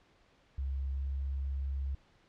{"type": "tone with pitch glide", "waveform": "sine", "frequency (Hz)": [67.6, 68.15], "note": ["C#2", "C#2"], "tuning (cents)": [-43, -29], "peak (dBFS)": -32, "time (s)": [0.58, 1.95], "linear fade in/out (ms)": 5, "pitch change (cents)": 14, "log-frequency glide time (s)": [0.93, 0.99], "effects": ["pink hiss -66 dBFS RMS until 2.28 s", "low-pass 4000 Hz 12 dB/octave"]}